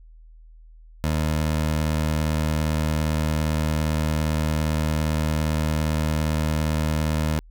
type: tone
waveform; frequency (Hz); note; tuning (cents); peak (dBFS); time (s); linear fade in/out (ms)
20% pulse; 77.5; D#2; -6; -16; 1.04-7.39; 0
effects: added 40 Hz sine -44 dBFS peak until 7.5 s